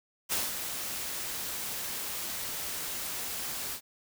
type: noise with ADSR envelope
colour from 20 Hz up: white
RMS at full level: -29 dBFS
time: 0.29-3.81 s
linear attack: 33 ms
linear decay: 190 ms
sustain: -7 dB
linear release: 76 ms
effects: none